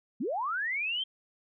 sine linear sweep, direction up, 185 to 3197 Hz, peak -29 dBFS, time 0.2-1.04 s, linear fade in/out 10 ms, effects none

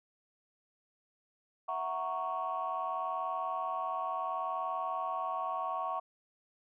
sine chord, F# dominant seventh, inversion third, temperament equal, 659.3 / 740 / 932.3 / 1108.7 Hz, E5 / F#5 / A#5 / C#6, 0 / 0 / 0 / 0 cents, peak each -40 / -37 / -40 / -35 dBFS, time 1.68-6 s, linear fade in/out 10 ms, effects tanh soft clip ceiling -25 dBFS

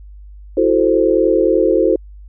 sine chord, F# half-diminished seventh, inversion third, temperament equal, 329.6 / 370 / 440 / 523.3 Hz, E4 / F#4 / A4 / C5, 0 / 0 / 0 / 0 cents, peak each -16 dBFS, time 0.57-1.96 s, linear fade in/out 5 ms, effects added 50 Hz sine -34 dBFS peak until 2.28 s

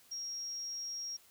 sine tone, 5600 Hz, F8, 4 cents sharp, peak -38 dBFS, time 0.11-1.17 s, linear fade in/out 10 ms, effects white hiss -63 dBFS RMS until 1.3 s

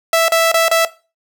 sawtooth tone with dropouts, 659.3 Hz, E5, in tune, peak -6 dBFS, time 0.13-0.85 s, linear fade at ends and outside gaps 2 ms, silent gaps 0.283-0.32 / 0.517-0.542 / 0.683-0.713 s, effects noise-tail reverb RT60 0.3 s tail -17 dB re dry

